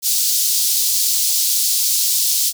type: high-pass noise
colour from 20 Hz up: pink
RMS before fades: -17 dBFS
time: 0.02-2.53 s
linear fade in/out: 50 ms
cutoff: 4400 Hz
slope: 24 dB/octave
effects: none